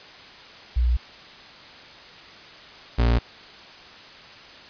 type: tone pair in turn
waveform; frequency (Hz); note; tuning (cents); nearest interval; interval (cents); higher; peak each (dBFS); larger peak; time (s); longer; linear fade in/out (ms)
sine / 35% pulse; 60.4 / 58.82; B1 / A#1; -38 / +16; unison; 46; first; -17 / -15; second; 0.76-0.97 / 2.98-3.19; neither; 10
effects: white hiss -44 dBFS RMS until 4.69 s + resampled to 11025 Hz